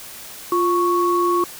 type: tone pair together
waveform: sine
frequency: 349.2 / 1109.3 Hz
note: F4 / C#6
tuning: 0 / +1 cents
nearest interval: octave + minor sixth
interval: 2001 cents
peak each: -18 dBFS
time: 0.52-1.44 s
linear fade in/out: 2 ms
effects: white hiss -37 dBFS RMS until 1.59 s